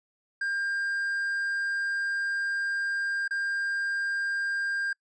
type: tone with dropouts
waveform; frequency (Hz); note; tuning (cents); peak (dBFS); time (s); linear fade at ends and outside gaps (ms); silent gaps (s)
triangle; 1600; G6; +35; -25; 0.41-4.93; 5; 3.279-3.308
effects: noise-tail reverb RT60 0.1 s tail -26 dB re dry + resampled to 22050 Hz